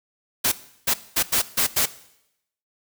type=noise bursts at uneven times; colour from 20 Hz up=white; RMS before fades=-20 dBFS; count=6; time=0.44-0.52 / 0.87-0.94 / 1.16-1.23 / 1.32-1.42 / 1.57-1.67 / 1.76-1.86 s; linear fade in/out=10 ms; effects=noise-tail reverb RT60 0.8 s tail -17 dB re dry